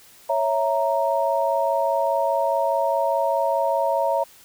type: chord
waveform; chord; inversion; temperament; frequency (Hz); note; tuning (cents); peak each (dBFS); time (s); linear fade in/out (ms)
sine; A# diminished; first; equal; 554.4 / 659.3 / 932.3; C#5 / E5 / A#5; 0 / 0 / 0; -23; 0.29-4.24; 10
effects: white hiss -50 dBFS RMS until 4.44 s